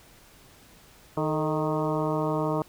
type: harmonic tone with a mistuned harmonic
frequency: 155.4 Hz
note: D#3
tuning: 2 cents flat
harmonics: 1 / 2 / 3 / 4 / 5 / 6 / 7 / 8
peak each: -30 / -30 / -31 / -31 / -38 / -34 / -35 / -39 dBFS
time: 1.17-2.62 s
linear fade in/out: 2 ms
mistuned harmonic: 3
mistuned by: -68 cents
effects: pink hiss -54 dBFS RMS until 2.68 s